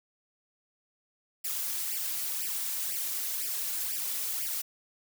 blue noise with flanger, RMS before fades -33 dBFS, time 1.44-4.62 s, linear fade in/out 10 ms, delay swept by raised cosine 0.38 to 3.58 ms, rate 2 Hz, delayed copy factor +0.95, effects none

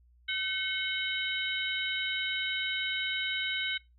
harmonic tone with a mistuned harmonic, 762 Hz, G5, 49 cents flat, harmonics 2 / 3 / 4 / 5, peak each -36 / -34 / -35 / -37 dBFS, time 0.28-3.78 s, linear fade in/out 10 ms, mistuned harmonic 3, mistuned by -84 cents, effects noise-tail reverb RT60 0.2 s tail -20 dB re dry + added 60 Hz sine -59 dBFS peak until 3.98 s

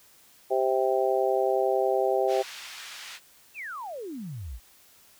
harmonic tone, 130.81 Hz, C3, in tune, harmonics 3 / 4 / 5 / 6, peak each -26 / -27 / -28 / -29 dBFS, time 0.5-2.43 s, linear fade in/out 20 ms
white band-pass noise, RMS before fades -42 dBFS, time 2.27-3.2 s, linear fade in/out 50 ms, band 1300 to 4200 Hz, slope 12 dB/octave
sine exponential sweep, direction down, 2794 to 49 Hz, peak -34 dBFS, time 3.54-4.6 s, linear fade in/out 50 ms
effects white hiss -57 dBFS RMS until 5.19 s

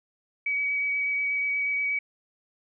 sine tone with vibrato, 2271 Hz, C#7, 41 cents sharp, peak -24 dBFS, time 0.46-1.99 s, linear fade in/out 5 ms, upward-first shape sine, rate 8.3 Hz, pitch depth 11 cents each way, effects none

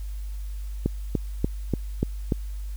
click train, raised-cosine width 3 ms, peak -9 dBFS, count 6, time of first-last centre 0.86-2.322 s, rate 3.42 Hz, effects added 50 Hz sine -30 dBFS peak until 2.76 s + white hiss -54 dBFS RMS until 2.76 s

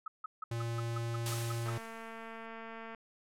sine tone bursts, 1279 Hz, D#6, 47 cents sharp, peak -37 dBFS, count 10, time 0.06-1.7 s, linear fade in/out 5 ms, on 20 ms, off 160 ms
square tone, 116.54 Hz, A#2, in tune, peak -35 dBFS, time 0.51-1.78 s, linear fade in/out 5 ms
white noise with exponential decay, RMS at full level -37 dBFS, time 1.26-2.46 s, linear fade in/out 0 ms, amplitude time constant 260 ms
click train, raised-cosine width 0.5 ms, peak -32 dBFS, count 292, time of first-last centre 1.66-2.948 s, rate 226 Hz
effects low-pass 11000 Hz 12 dB/octave

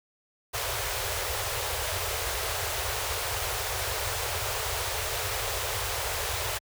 pink band-stop noise, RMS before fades -30 dBFS, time 0.53-6.59 s, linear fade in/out 20 ms, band 110 to 410 Hz, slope 48 dB/octave, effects high-pass 60 Hz 12 dB/octave

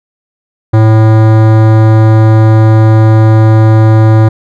sine tone with hard clipping, 110 Hz, A2, in tune, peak -4 dBFS, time 0.73-4.29 s, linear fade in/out 10 ms, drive 18 dB, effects none

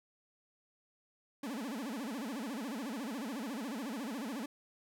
40% pulse tone with vibrato, 248 Hz, B3, 7 cents sharp, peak -37 dBFS, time 1.43-4.46 s, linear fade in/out 5 ms, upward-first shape sine, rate 14 Hz, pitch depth 290 cents each way, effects none

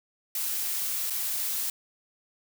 blue noise with dropouts, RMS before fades -30 dBFS, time 0.35-1.7 s, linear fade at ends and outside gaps 2 ms, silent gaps 1.1-1.105 s, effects none

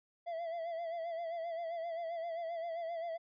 triangle tone with vibrato, 670 Hz, E5, 28 cents sharp, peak -35 dBFS, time 0.26-3.18 s, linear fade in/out 20 ms, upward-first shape sine, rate 7.6 Hz, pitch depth 58 cents each way, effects resampled to 11025 Hz

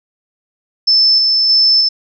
sine tone with tremolo, 5274 Hz, E8, in tune, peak -7 dBFS, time 0.87-1.89 s, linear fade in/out 10 ms, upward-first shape square, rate 1.6 Hz, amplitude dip 25%, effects none

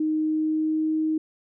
sine tone with pitch glide, 310.8 to 313.7 Hz, D#4 to D#4, -2 to +14 cents, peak -21 dBFS, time 0-1.18 s, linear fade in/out 5 ms, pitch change +16 cents, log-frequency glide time 0.19-0.94 s, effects none

